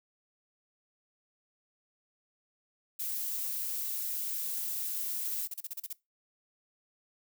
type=noise; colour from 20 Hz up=violet; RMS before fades=-35 dBFS; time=2.99-5.46 s; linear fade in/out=10 ms
type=noise bursts; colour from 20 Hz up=violet; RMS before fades=-38 dBFS; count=11; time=5.25-5.93 s; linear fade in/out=5 ms; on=30 ms; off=35 ms
effects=noise-tail reverb RT60 0.2 s tail -20 dB re dry